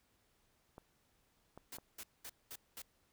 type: clicks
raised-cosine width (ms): 1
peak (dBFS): -37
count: 3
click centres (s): 0.781 / 1.576 / 1.785
type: noise bursts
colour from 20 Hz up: white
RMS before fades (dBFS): -48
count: 5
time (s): 1.72-2.82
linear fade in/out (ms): 5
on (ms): 52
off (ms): 210
effects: pink hiss -75 dBFS RMS until 3.12 s